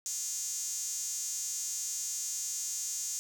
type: tone with high-pass filter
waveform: sawtooth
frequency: 351 Hz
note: F4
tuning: 9 cents sharp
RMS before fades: -36 dBFS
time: 0.06-3.19 s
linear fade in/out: 0 ms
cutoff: 6700 Hz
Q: 5.5
effects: none